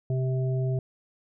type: harmonic tone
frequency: 130 Hz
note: C3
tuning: 11 cents flat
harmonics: 1 / 3 / 5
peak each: -24 / -34 / -38 dBFS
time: 0.1-0.79 s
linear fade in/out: 2 ms
effects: none